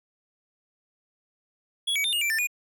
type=tone with pitch steps; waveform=square; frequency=3357 / 2269 / 3607 / 2852 / 2347 / 1785 / 2453 Hz; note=G#7 / C#7 / A7 / F7 / D7 / A6 / D#7; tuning=+18 / +40 / +42 / +36 / -2 / +24 / -25 cents; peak=-24 dBFS; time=1.87-2.472 s; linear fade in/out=10 ms; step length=86 ms; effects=none